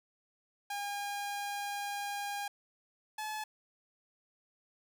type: tone pair in turn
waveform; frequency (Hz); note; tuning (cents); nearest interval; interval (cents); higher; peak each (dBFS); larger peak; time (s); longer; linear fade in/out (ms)
sawtooth; 811 / 859.2; G#5 / A5; -41 / -41; minor second; 100; second; -32 / -33; first; 0.7-2.48 / 3.18-3.44; first; 5
effects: none